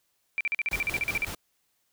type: tone bursts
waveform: sine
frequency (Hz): 2349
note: D7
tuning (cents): 0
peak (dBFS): -24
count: 13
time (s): 0.38-1.247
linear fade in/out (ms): 0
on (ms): 27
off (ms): 43
type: noise with tremolo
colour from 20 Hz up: pink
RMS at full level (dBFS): -36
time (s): 0.71-1.35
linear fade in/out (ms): 5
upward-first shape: square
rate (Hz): 5.4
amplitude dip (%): 60
effects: white hiss -73 dBFS RMS until 1.92 s